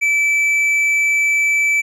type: tone with tanh clipping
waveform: sine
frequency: 2314 Hz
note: D7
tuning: 26 cents flat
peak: -14 dBFS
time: 0.01-1.82 s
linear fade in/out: 20 ms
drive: 6 dB
effects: none